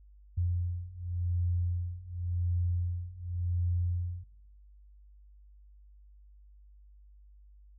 sine beating tone pair, 87.31 / 88.21 Hz, F2 / F2, 0 / +18 cents, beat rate 0.9 Hz, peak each -33 / -31 dBFS, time 0.37-4.24 s, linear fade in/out 10 ms, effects noise-tail reverb RT60 0.8 s tail -17 dB re dry + added 50 Hz sine -53 dBFS peak until 7.78 s

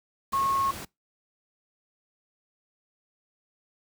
sine tone in noise, 1091 Hz, C#6, 28 cents flat, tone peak -23 dBFS, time 0.33-0.71 s, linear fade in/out 5 ms, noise pink, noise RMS -39 dBFS, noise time 0.32-0.85 s, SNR +13 dB, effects noise-tail reverb RT60 0.2 s tail -24 dB re dry + high-pass 60 Hz 12 dB/octave

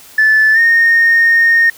sine tone with pitch glide, 1745 to 1843.4 Hz, A6 to A#6, -15 to -20 cents, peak -5 dBFS, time 0.18-1.7 s, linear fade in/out 5 ms, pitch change +95 cents, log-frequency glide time 0.53-0.59 s, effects tanh soft clip ceiling -3 dBFS + white hiss -39 dBFS RMS until 1.77 s

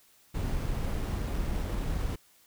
brown noise with sample-and-hold, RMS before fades -31 dBFS, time 0.34-2.16 s, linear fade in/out 10 ms, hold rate 11025 Hz, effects white hiss -62 dBFS RMS until 2.46 s

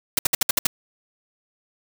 white noise bursts, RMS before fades -18 dBFS, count 7, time 0.17-0.67 s, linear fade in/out 5 ms, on 20 ms, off 60 ms, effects none

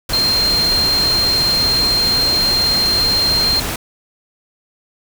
sine tone in noise, 4186 Hz, C8, in tune, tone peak -13 dBFS, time 0.13-3.6 s, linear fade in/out 5 ms, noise pink, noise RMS -22 dBFS, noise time 0.09-3.76 s, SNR +6 dB, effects none

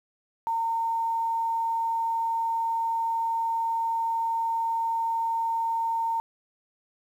sine tone with quantisation, 913 Hz, A#5, 36 cents flat, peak -24 dBFS, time 0.47-6.2 s, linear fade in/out 0 ms, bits 9, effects none

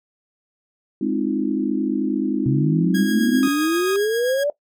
sine chord, F minor seventh, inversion first, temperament equal with one note detuned, 207.7 / 261.6 / 311.1 / 344.8 Hz, Ab3 / C4 / Eb4 / F4, 0 / 0 / 0 / -22 cents, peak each -25 / -23 / -23 / -28 dBFS, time 1.01-3.48 s, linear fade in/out 5 ms
sine exponential sweep, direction up, 130 to 594 Hz, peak -17 dBFS, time 2.46-4.5 s, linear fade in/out 2 ms
sawtooth tone with tremolo, 1642 Hz, G#6, 20 cents flat, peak -22 dBFS, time 2.94-4.44 s, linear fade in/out 10 ms, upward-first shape sine, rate 7.6 Hz, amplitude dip 40%
sawtooth tone, 1244.5 Hz, D#6, in tune, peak -23 dBFS, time 3.43-3.96 s, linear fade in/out 0 ms
effects noise-tail reverb RT60 0.1 s tail -18 dB re dry

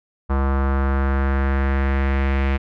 square tone with low-pass filter sweep, 68 Hz, C#2, 33 cents flat, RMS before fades -19 dBFS, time 0.29-2.58 s, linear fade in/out 20 ms, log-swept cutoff 1200 to 2300 Hz, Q 2.4, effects none

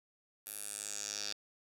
10% pulse tone with band-pass filter sweep, 103.2 Hz, G#2, 10 cents flat, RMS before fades -42 dBFS, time 0.46-1.33 s, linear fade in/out 5 ms, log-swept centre 12000 to 4800 Hz, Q 3.5, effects none

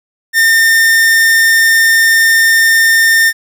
45% pulse tone, 1811 Hz, A6, 49 cents sharp, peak -6 dBFS, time 0.33-3.33 s, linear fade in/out 50 ms, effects 8-bit

